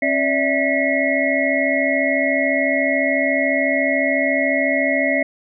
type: tone cluster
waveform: sine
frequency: 271.8 / 580 / 654 / 1951 / 2157 Hz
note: C#4 / D5 / E5 / B6 / C#7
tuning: -34 / -22 / -14 / -22 / -48 cents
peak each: -22 dBFS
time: 0.02-5.23 s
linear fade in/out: 5 ms
effects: none